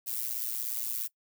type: noise with amplitude modulation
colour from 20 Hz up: violet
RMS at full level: -30 dBFS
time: 0.06-1.08 s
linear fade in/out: 20 ms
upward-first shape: sine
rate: 117 Hz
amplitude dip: 90%
effects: noise-tail reverb RT60 0.1 s tail -21 dB re dry